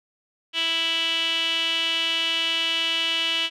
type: tone with band-pass filter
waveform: sawtooth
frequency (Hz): 329.6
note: E4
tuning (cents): 0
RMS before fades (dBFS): -24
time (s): 0.53-3.5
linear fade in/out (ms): 50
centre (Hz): 3000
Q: 7.1
effects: none